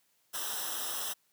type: noise with comb filter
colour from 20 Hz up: white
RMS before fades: -36 dBFS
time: 0.33-1.14 s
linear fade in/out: 20 ms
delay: 0.44 ms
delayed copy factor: -1
effects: white hiss -72 dBFS RMS until 1.32 s + high-pass 80 Hz 12 dB/octave